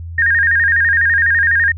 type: tone with vibrato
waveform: sine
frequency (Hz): 1728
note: A6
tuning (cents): -32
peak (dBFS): -10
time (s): 0.18-1.72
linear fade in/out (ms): 5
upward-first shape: square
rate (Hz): 12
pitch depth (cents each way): 110
effects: added 84 Hz sine -25 dBFS peak until 1.77 s